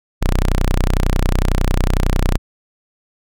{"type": "tone", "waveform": "sawtooth", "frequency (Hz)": 31, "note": "B0", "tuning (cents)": 7, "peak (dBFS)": -9, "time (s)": [0.21, 2.38], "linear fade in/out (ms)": 20, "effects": []}